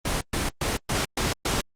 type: noise bursts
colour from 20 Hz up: pink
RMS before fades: -25 dBFS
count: 6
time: 0.05-1.61 s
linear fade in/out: 5 ms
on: 160 ms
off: 120 ms
effects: low-pass 10000 Hz 12 dB/octave + Opus 24 kbps